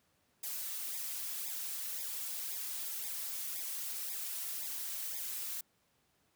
blue noise with flanger, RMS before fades -40 dBFS, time 0.43-5.61 s, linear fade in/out 5 ms, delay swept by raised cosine 0.68 to 4.78 ms, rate 1.9 Hz, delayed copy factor -0.9, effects pink hiss -74 dBFS RMS until 6.35 s + high-pass 80 Hz 12 dB/octave

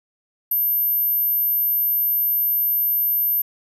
sine tone, 12990 Hz, G#9, 39 cents flat, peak -17 dBFS, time 0.51-3.42 s, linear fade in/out 5 ms, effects 9-bit

